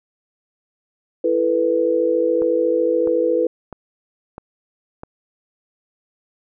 sine chord, E suspended fourth, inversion none, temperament equal with one note detuned, 333.5 / 440 / 493.9 Hz, E4 / A4 / B4, +20 / 0 / 0 cents, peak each -21 / -22 / -17 dBFS, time 1.24-3.47 s, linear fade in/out 5 ms
click train, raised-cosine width 1 ms, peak -19 dBFS, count 5, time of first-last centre 2.42-5.034 s, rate 1.53 Hz
effects none

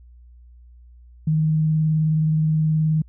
sine tone with vibrato, 156.2 Hz, D#3, 7 cents sharp, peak -16 dBFS, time 1.27-3.02 s, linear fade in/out 5 ms, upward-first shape sine, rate 19 Hz, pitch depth 18 cents each way, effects added 60 Hz sine -44 dBFS peak until 3.08 s

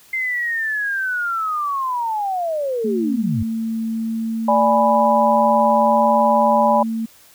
sine linear sweep, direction down, 2093 to 84.1 Hz, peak -19 dBFS, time 0.13-3.43 s, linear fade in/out 5 ms
sine tone, 224.8 Hz, A3, 37 cents sharp, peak -20 dBFS, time 2.84-7.06 s, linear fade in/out 10 ms
sine chord, G# diminished, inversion second, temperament equal, 587.3 / 830.6 / 987.8 Hz, D5 / G#5 / B5, 0 / 0 / 0 cents, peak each -17 dBFS, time 4.48-6.83 s, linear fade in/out 5 ms
effects white hiss -49 dBFS RMS until 7.34 s

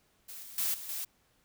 blue noise with level steps, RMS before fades -45 / -48 / -31 / -43 / -37 dBFS, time 0.28-1.05 s, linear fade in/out 10 ms, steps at 0.43 / 0.58 / 0.74 / 0.89 s, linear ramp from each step 2 ms, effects pink hiss -70 dBFS RMS until 1.44 s

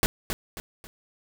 pink noise with echo, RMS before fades -21 dBFS, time 0.03-0.06 s, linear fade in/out 0 ms, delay 270 ms, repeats 3, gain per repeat -8 dB, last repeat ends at 0.87 s, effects none

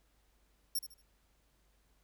5% pulse tone with echo, 5520 Hz, F8, 21 cents flat, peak -26 dBFS, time 0.75-0.79 s, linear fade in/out 5 ms, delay 76 ms, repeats 3, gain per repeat -11 dB, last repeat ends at 1.018 s, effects added 50 Hz sine -70 dBFS peak until 2.03 s + pink hiss -74 dBFS RMS until 2.03 s

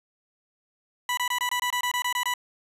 20% pulse tone bursts, 985 Hz, B5, 5 cents flat, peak -19 dBFS, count 12, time 1.09-2.339 s, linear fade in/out 2 ms, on 83 ms, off 23 ms, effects resampled to 32000 Hz + 8-bit

